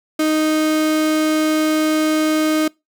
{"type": "tone", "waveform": "35% pulse", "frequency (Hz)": 310.7, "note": "D#4", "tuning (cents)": -2, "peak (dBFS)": -13, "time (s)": [0.19, 2.68], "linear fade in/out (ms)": 5, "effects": ["noise-tail reverb RT60 0.2 s tail -24 dB re dry"]}